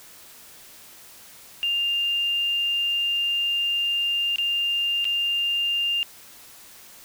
sine tone with dropouts, 2800 Hz, F7, 4 cents sharp, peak -21 dBFS, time 1.63-6.03 s, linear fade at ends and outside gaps 0 ms, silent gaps 4.359-4.384 / 5.044-5.052 s, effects white hiss -47 dBFS RMS until 7.04 s

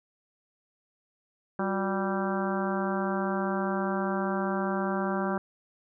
harmonic tone with a mistuned harmonic, 195 Hz, G3, 9 cents flat, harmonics 1 / 2 / 3 / 4 / 5 / 6 / 7 / 8, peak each -30 / -33 / -35 / -36 / -37 / -38 / -38 / -39 dBFS, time 1.59-5.38 s, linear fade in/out 2 ms, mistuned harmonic 2, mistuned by -110 cents, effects none

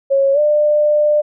sine tone with pitch glide, 548 to 597.6 Hz, C#5 to D5, -20 to +30 cents, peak -10 dBFS, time 0.1-1.22 s, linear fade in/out 20 ms, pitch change +150 cents, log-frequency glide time 0.33-0.39 s, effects none

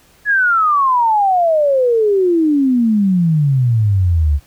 sine exponential sweep, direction down, 1713 to 69.3 Hz, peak -10 dBFS, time 0.25-4.4 s, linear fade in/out 50 ms, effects pink hiss -50 dBFS RMS until 4.46 s

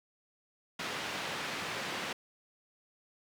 white band-pass noise, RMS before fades -38 dBFS, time 0.79-2.13 s, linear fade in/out 5 ms, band 130 to 2900 Hz, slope 12 dB/octave, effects none

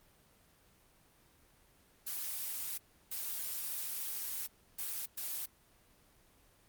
blue noise bursts at uneven times, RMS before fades -39 dBFS, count 4, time 2.06-2.78 / 3.11-4.47 / 4.78-5.06 / 5.17-5.46 s, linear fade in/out 10 ms, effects pink hiss -66 dBFS RMS until 6.68 s + Opus 24 kbps

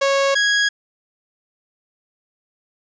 sawtooth tone pair in turn, 551 / 1655.2 Hz, C#5 / G#6, -11 / -6 cents, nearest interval octave + perfect fifth, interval 1905 cents, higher second, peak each -11 dBFS, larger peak neither, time 0.01-0.35 / 0.35-0.69 s, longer neither, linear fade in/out 10 ms, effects resampled to 16000 Hz + 8-bit

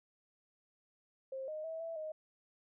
sine tone with pitch steps, 531 / 618 / 647 / 660 / 623 Hz, C5 / D#5 / E5 / E5 / D#5, +25 / -12 / -32 / +2 / +2 cents, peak -39 dBFS, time 1.32-2.12 s, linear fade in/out 5 ms, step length 160 ms, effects none

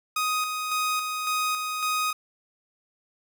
sawtooth tone with tremolo, 1250 Hz, D#6, 8 cents sharp, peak -20 dBFS, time 0.16-2.13 s, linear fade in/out 5 ms, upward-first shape square, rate 1.8 Hz, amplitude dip 40%, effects none

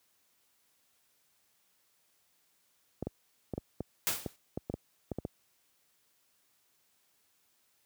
clicks, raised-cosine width 2 ms, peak -21 dBFS, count 12, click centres 3.026 / 3.07 / 3.537 / 3.579 / 3.806 / 4.262 / 4.575 / 4.699 / 4.74 / 5.117 / 5.186 / 5.251 s
white noise with exponential decay, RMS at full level -27 dBFS, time 4.07-4.36 s, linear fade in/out 0 ms, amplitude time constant 63 ms
effects white hiss -72 dBFS RMS until 7.85 s + high-pass 60 Hz 12 dB/octave

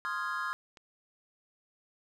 triangle chord, F minor seventh, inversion second, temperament equal, 1046.5 / 1244.5 / 1396.9 / 1661.2 Hz, C6 / Eb6 / F6 / Ab6, 0 / 0 / 0 / 0 cents, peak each -36 dBFS, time 0.05-0.53 s, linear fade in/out 0 ms
click, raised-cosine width 0.2 ms, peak -35 dBFS, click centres 0.772 s
effects none

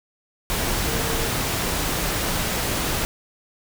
sine tone in noise, 457.7 Hz, A#4, 32 cents flat, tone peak -31 dBFS, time 0.86-1.28 s, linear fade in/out 0 ms, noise pink, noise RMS -24 dBFS, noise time 0.5-3.05 s, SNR -10 dB, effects none

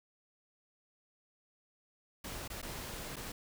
pink noise with dropouts, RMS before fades -43 dBFS, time 2.24-3.32 s, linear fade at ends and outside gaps 5 ms, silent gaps 2.479-2.5 / 2.617-2.627 / 3.159-3.165 s, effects none

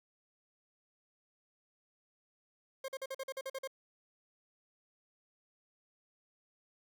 40% pulse tone bursts, 534 Hz, C5, 35 cents sharp, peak -37 dBFS, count 10, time 2.84-3.675 s, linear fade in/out 5 ms, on 43 ms, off 45 ms, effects none

